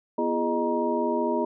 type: tone cluster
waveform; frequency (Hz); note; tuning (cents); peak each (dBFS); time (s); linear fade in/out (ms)
sine; 246.2 / 339.8 / 415 / 616 / 946; B3 / F4 / G#4 / D#5 / A#5; -5 / -47 / -1 / -17 / +25; -29; 0.18-1.45; 5
effects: none